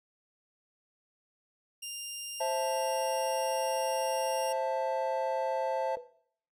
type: tone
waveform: 15% pulse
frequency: 2800 Hz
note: F7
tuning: 4 cents sharp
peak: -31 dBFS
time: 1.82-4.53 s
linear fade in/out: 10 ms
type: chord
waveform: triangle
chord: A minor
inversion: first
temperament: just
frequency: 528 / 660 / 880 Hz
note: C5 / E5 / A5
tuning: +16 / +2 / 0 cents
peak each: -31 dBFS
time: 2.4-5.96 s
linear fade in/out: 10 ms
type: tone with exponential decay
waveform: sine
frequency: 493.9 Hz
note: B4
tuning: in tune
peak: -36 dBFS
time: 5.97-6.17 s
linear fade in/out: 0 ms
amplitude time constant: 43 ms
effects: noise-tail reverb RT60 0.6 s tail -19 dB re dry